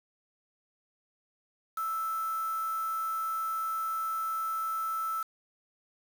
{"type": "tone with quantisation", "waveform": "sine", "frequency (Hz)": 1318.5, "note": "E6", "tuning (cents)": 0, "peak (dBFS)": -30, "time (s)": [1.77, 5.23], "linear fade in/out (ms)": 5, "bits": 7, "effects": []}